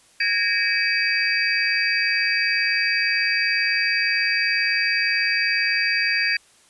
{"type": "tone cluster", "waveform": "sine", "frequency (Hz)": [1652, 1841, 2293, 2550, 4698], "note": ["G#6", "A#6", "D7", "D#7", "D8"], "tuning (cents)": [-10, -22, -42, 42, 0], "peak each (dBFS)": -25, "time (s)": [0.2, 6.37], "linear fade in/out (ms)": 5, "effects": ["white hiss -55 dBFS RMS until 6.69 s", "resampled to 24000 Hz"]}